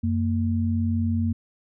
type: tone pair together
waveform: sine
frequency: 91.83 / 230 Hz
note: F#2 / A#3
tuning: -13 / -23 cents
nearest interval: octave + major third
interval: 1590 cents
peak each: -23 / -24 dBFS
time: 0.03-1.33 s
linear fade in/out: 10 ms
effects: none